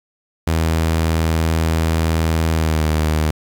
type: tone with pitch glide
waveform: sawtooth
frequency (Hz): 81 to 77.79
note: E2 to D#2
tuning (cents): -30 to 0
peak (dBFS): -11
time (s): 0.47-3.31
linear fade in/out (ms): 5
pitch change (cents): -70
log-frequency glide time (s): 2.5-2.87
effects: 7-bit